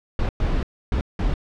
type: noise bursts at uneven times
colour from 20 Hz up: brown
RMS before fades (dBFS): -21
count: 4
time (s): 0.19-0.29 / 0.4-0.63 / 0.92-1.01 / 1.19-1.34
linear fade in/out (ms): 2
effects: low-pass 4000 Hz 12 dB/octave